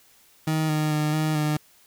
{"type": "tone with pitch steps", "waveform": "30% pulse", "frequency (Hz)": [157.1, 153.4, 151.7, 155.4, 151.3], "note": ["D#3", "D#3", "D#3", "D#3", "D#3"], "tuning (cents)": [17, -24, -44, -2, -48], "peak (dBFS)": -19, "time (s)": [0.47, 1.57], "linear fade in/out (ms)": 5, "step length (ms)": 220, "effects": ["white hiss -57 dBFS RMS until 1.86 s"]}